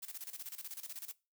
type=noise with tremolo; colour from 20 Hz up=blue; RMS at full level=-44 dBFS; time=0.02-1.13 s; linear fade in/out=10 ms; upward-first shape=square; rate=16 Hz; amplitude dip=80%; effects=noise-tail reverb RT60 0.3 s tail -22 dB re dry